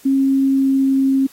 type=tone with pitch glide; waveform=sine; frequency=270.5 to 268.8 Hz; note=C#4 to C4; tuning=-42 to +47 cents; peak=-12 dBFS; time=0.05-1.27 s; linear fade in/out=10 ms; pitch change=-11 cents; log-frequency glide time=0.23-1.05 s; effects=white hiss -47 dBFS RMS until 1.32 s + AAC 48 kbps